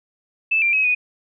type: tone with pitch steps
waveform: sine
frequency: 2629 / 2372 / 2554 / 2479 Hz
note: E7 / D7 / D#7 / D#7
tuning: -5 / +17 / +45 / -7 cents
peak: -15 dBFS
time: 0.51-0.95 s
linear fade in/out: 10 ms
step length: 110 ms
effects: none